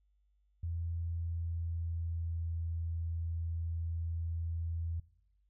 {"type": "tone with pitch glide", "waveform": "sine", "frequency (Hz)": [84.2, 83.14], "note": ["E2", "E2"], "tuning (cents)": [37, 15], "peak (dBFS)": -34, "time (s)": [0.63, 5], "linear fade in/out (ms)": 5, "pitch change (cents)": -22, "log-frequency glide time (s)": [1.08, 2.52], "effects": ["noise-tail reverb RT60 0.8 s tail -21 dB re dry", "added 50 Hz sine -69 dBFS peak until 5.49 s"]}